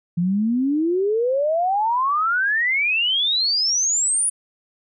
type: exponential sweep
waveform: sine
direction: up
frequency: 167.6 to 9956 Hz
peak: -17 dBFS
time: 0.17-4.3 s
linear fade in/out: 10 ms
effects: none